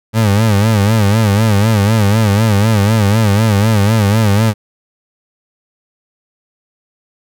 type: tone with vibrato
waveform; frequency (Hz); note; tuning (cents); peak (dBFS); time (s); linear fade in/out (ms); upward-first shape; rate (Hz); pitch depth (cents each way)
30% pulse; 105.7; G#2; +31; -6; 0.13-4.54; 50; sine; 4; 120
effects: none